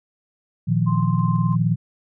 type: chord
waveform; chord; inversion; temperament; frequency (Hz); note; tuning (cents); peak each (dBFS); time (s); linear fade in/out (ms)
sine; Bb suspended fourth; none; equal; 116.54 / 155.56 / 174.61; Bb2 / Eb3 / F3; 0 / 0 / 0; -21; 0.67-1.76; 20
type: tone with tremolo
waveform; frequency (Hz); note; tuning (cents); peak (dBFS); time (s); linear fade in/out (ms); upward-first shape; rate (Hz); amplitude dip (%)
sine; 1046.5; C6; 0; -27; 0.86-1.56; 20; square; 3; 25
effects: none